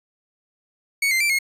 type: tone with pitch steps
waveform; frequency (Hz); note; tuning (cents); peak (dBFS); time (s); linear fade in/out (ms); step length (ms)
40% pulse; 2225 / 2085 / 2343 / 2158; C#7 / C7 / D7 / C#7; +6 / -7 / -5 / -47; -17; 1.02-1.388; 5; 92
effects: resampled to 32000 Hz